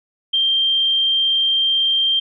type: tone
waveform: sine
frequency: 3169 Hz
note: G7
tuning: 18 cents sharp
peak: -14 dBFS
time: 0.33-2.2 s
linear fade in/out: 10 ms
effects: none